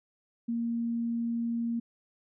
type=tone; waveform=sine; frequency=233.1 Hz; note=A#3; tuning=in tune; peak=-28 dBFS; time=0.48-1.8 s; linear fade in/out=10 ms; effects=none